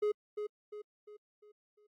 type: tone with echo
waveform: triangle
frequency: 419.2 Hz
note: G#4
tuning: 16 cents sharp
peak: -26 dBFS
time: 0.02-0.12 s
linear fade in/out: 10 ms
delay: 350 ms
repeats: 5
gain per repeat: -7 dB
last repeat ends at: 1.87 s
effects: AAC 48 kbps